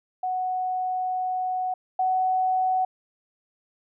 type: tone pair in turn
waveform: sine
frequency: 740 / 746.4 Hz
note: F#5 / F#5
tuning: 0 / +15 cents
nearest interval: unison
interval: 15 cents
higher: second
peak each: -24 / -20 dBFS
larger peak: second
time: 0.23-1.74 / 1.99-2.85 s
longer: first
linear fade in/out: 5 ms
effects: none